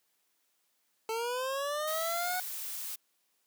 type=linear sweep; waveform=25% pulse; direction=up; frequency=440 to 740 Hz; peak=-28 dBFS; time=1.09-2.4 s; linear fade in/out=2 ms
type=noise; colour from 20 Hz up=blue; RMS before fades=-39 dBFS; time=1.87-2.96 s; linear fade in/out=10 ms
effects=white hiss -75 dBFS RMS until 3.46 s + high-pass 200 Hz 12 dB/octave